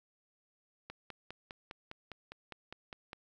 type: click train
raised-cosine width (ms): 0.3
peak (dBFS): -28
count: 12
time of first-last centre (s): 0.9-3.131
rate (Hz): 4.93
effects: 11-bit